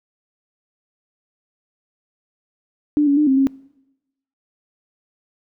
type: tone with pitch steps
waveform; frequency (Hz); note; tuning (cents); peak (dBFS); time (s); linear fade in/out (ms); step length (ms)
sine; 296 / 282.7 / 300.5 / 266.3 / 270.9; D4 / C#4 / D4 / C4 / C#4; +14 / +34 / +40 / +31 / -40; -12; 2.97-3.47; 0; 100
effects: noise-tail reverb RT60 0.9 s tail -23 dB re dry